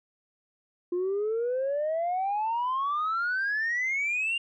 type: exponential sweep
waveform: sine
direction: up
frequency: 348.1 to 2820 Hz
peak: -24 dBFS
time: 0.92-4.38 s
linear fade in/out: 5 ms
effects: tanh soft clip ceiling -23 dBFS